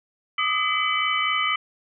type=tone cluster; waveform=sine; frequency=1204 / 1268 / 2024 / 2299 / 3009 Hz; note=D6 / D#6 / B6 / D7 / F#7; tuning=+43 / +32 / +42 / -37 / +28 cents; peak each=-27 dBFS; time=0.38-1.56 s; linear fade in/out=5 ms; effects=none